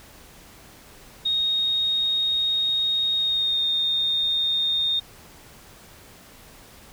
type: tone with pitch glide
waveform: sine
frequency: 3729 to 3671 Hz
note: A#7 to A#7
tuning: 0 to -27 cents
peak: -20 dBFS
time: 1.25-5 s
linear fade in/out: 10 ms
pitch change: -27 cents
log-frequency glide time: 3.15-3.65 s
effects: pink hiss -48 dBFS RMS until 6.92 s